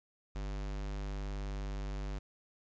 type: tone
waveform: square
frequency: 49.65 Hz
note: G1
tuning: 23 cents sharp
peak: -37 dBFS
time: 0.35-2.19 s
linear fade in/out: 10 ms
effects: resampled to 16000 Hz + 11-bit